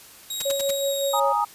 20% pulse tone with pitch glide, 3800 to 3772 Hz, A#7 to A#7, +33 to +20 cents, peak -22 dBFS, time 0.3-1.2 s, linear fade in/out 5 ms, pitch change -13 cents, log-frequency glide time 0.87-0.94 s
white noise bursts, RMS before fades -28 dBFS, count 4, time 0.4-0.709 s, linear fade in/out 5 ms, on 21 ms, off 75 ms
sine tone with tremolo, 554.4 Hz, C#5, in tune, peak -21 dBFS, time 0.45-1.33 s, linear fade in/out 10 ms, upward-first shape sine, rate 5.3 Hz, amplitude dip 45%
sine chord, Ab suspended second, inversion none, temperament just, 830.6 / 934.4 / 1245.9 Hz, Ab5 / Bb5 / Eb6, 0 / +4 / +2 cents, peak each -24 dBFS, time 1.13-1.45 s, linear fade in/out 10 ms
effects white hiss -47 dBFS RMS until 1.54 s + resampled to 32000 Hz

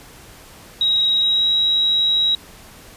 sine tone with pitch glide, 3819 to 3848 Hz, A#7 to B7, +41 to -46 cents, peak -14 dBFS, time 0.81-2.35 s, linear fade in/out 2 ms, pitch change +13 cents, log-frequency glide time 1.21-1.5 s, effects pink hiss -43 dBFS RMS until 2.96 s + resampled to 32000 Hz

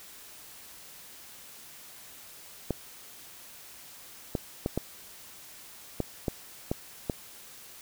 clicks, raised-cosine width 2 ms, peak -14 dBFS, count 8, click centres 2.707 / 4.352 / 4.661 / 4.776 / 6.003 / 6.282 / 6.715 / 7.098 s, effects white hiss -49 dBFS RMS until 7.81 s

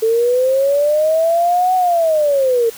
sine linear two-way sweep, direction up then down, 440 to 747 to 448.8 Hz, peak -11 dBFS, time 0.02-2.7 s, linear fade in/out 10 ms, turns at 1.75 s, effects white hiss -36 dBFS RMS until 2.77 s

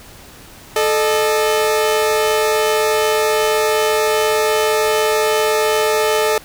sawtooth tone pair together, 435.8 / 609.6 Hz, A4 / D#5, -17 / -36 cents, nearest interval tritone, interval 581 cents, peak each -11 / -15 dBFS, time 0.76-6.38 s, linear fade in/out 2 ms, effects pink hiss -40 dBFS RMS until 6.44 s

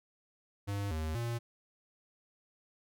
square tone with pitch steps, 100.6 / 78.7 / 117.7 Hz, G2 / D#2 / A#2, +45 / +20 / +17 cents, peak -34 dBFS, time 0.67-1.39 s, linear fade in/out 20 ms, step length 240 ms, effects none

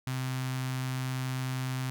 sawtooth tone with notch filter, 129.6 Hz, C3, 16 cents flat, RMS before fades -33 dBFS, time 0.07-1.9 s, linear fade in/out 0 ms, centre 470 Hz, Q 0.63, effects none

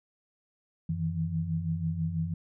sine tone cluster, 91.7 / 158.2 / 164.3 Hz, F#2 / D#3 / E3, -15 / +29 / -5 cents, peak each -34 / -35 / -30 dBFS, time 0.89-2.34 s, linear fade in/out 5 ms, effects none

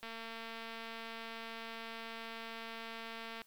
click train, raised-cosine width 0.3 ms, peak -30 dBFS, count 770, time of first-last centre 0.03-3.418 s, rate 227 Hz, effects white hiss -68 dBFS RMS until 3.46 s

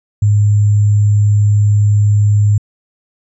sine tone with sample-and-hold, 103.83 Hz, G#2, in tune, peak -7 dBFS, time 0.22-2.58 s, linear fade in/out 5 ms, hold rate 7350 Hz, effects resampled to 22050 Hz

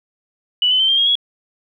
sine tone with pitch steps, 2960 / 3033 / 3107 / 3183 / 3262 / 3342 Hz, F#7 / F#7 / G7 / G7 / G#7 / G#7, 0 / +42 / -16 / +26 / -32 / +10 cents, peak -12 dBFS, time 0.62-1.154 s, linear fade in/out 2 ms, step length 89 ms, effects 9-bit

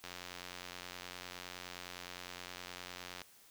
click train, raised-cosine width 0.2 ms, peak -27 dBFS, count 286, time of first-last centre 0.04-3.217 s, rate 89.7 Hz, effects white hiss -62 dBFS RMS until 3.5 s

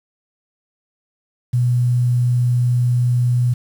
sine tone with quantisation, 122.6 Hz, B2, 12 cents flat, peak -13 dBFS, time 1.53-3.54 s, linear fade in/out 10 ms, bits 7, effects none

